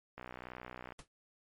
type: click train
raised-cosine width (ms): 0.5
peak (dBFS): -30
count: 47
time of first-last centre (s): 0.18-0.922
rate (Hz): 62
type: noise with exponential decay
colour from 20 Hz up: pink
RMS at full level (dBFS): -46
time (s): 0.99-1.08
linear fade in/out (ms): 0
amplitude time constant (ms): 19
effects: MP3 48 kbps